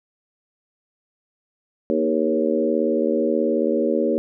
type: harmonic tone with a mistuned harmonic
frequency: 78.5 Hz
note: D#2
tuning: 16 cents sharp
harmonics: 3 / 4 / 5 / 6 / 7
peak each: -24 / -24 / -24 / -24 / -24 dBFS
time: 1.9-4.18 s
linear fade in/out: 0 ms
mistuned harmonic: 4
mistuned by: -19 cents
effects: none